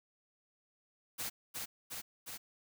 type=noise with echo; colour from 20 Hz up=white; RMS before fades=-39 dBFS; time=1.18-1.3 s; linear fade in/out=20 ms; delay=360 ms; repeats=3; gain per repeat=-2 dB; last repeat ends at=2.38 s; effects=none